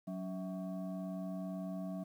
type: tone with frequency modulation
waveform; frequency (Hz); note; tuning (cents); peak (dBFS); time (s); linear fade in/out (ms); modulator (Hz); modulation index
sine; 185; F#3; 0; -38; 0.07-2.04; 10; 468; 0.86
effects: 11-bit